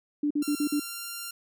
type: tone bursts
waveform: sine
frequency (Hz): 293.7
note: D4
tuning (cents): 0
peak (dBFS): -23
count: 5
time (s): 0.23-0.798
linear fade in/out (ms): 5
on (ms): 76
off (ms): 47
type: tone with pitch glide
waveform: 5% pulse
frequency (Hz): 1373 to 1387.3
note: F6 to F6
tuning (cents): -30 to -12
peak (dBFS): -24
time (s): 0.42-1.31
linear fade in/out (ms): 5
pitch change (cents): +18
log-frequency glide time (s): 0.7-1.07
effects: none